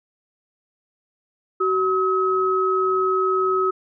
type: tone pair together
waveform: sine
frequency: 377.2 / 1279 Hz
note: F#4 / D#6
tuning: +33 / +47 cents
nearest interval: octave + major sixth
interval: 2114 cents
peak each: -20 dBFS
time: 1.6-3.71 s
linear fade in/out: 10 ms
effects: none